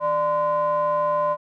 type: ring-modulated tone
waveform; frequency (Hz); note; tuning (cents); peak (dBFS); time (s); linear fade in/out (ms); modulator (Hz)
triangle; 216.5; A3; -28; -14; 0-1.37; 50; 810
effects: none